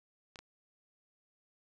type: clicks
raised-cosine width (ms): 0.2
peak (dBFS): -30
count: 2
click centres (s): 0.358 / 0.39
effects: none